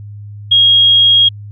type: tone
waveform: sine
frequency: 3273 Hz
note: G#7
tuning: 26 cents flat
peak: -5 dBFS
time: 0.51-1.29 s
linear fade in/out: 10 ms
effects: added 103 Hz sine -27 dBFS peak until 1.51 s